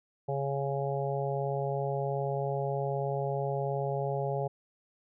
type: harmonic tone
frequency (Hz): 138.7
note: C#3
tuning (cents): +1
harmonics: 1 / 3 / 4 / 5 / 6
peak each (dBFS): -33 / -35 / -35 / -37 / -39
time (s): 0.28-4.48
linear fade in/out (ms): 10
effects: none